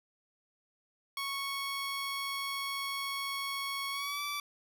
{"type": "tone with pitch glide", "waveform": "15% pulse", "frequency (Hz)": [1106, 1159], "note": ["C#6", "D6"], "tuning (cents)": [-4, -23], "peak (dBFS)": -28, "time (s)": [1.17, 4.4], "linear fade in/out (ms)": 2, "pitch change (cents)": 81, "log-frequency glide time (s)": [3.91, 4.22], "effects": []}